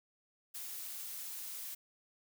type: noise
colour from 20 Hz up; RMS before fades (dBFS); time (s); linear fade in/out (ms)
blue; -44; 0.54-1.75; 10
effects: none